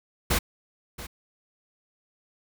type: noise with echo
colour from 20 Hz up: pink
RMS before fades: -23 dBFS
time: 0.3-0.39 s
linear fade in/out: 10 ms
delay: 680 ms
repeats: 1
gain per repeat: -15 dB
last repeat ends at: 1.07 s
effects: none